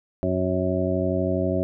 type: harmonic tone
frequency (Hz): 92.2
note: F#2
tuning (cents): -6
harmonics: 1 / 2 / 3 / 4 / 6 / 7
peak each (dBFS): -28 / -28 / -28 / -28 / -28 / -28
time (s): 0.23-1.63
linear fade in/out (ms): 0
effects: none